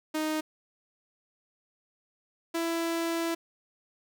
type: tone pair in turn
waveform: sawtooth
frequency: 310.5 / 333 Hz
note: D#4 / E4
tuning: -3 / +18 cents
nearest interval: minor second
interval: 121 cents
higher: second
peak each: -24 dBFS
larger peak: neither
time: 0.14-0.41 / 2.54-3.35 s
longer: second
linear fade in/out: 10 ms
effects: none